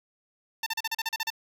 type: tone bursts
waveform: 10% pulse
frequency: 896 Hz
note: A5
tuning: 31 cents sharp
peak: -19 dBFS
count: 10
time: 0.63-1.303 s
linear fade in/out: 5 ms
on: 34 ms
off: 37 ms
effects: none